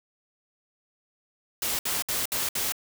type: noise bursts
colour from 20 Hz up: white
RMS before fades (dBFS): -28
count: 5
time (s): 1.62-2.722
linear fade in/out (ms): 2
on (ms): 170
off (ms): 63
effects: none